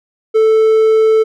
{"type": "tone", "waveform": "triangle", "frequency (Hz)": 440, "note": "A4", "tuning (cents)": 0, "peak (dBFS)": -5, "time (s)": [0.34, 1.24], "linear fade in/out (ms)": 20, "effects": []}